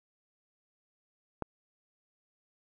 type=click; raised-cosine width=1 ms; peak=-19 dBFS; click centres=1.423 s; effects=none